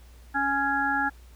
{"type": "harmonic tone", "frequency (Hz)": 277.7, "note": "C#4", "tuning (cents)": 3, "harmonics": [1, 3, 5, 6], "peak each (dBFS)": [-32, -27, -29, -27], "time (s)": [0.34, 1.1], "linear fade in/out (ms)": 20, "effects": ["added 60 Hz sine -47 dBFS peak until 1.35 s", "pink hiss -58 dBFS RMS until 1.35 s"]}